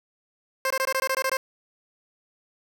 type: tone bursts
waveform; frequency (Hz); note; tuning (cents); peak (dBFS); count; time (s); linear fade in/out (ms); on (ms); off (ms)
15% pulse; 528; C5; +16; -16; 10; 0.65-1.37; 2; 54; 20
effects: none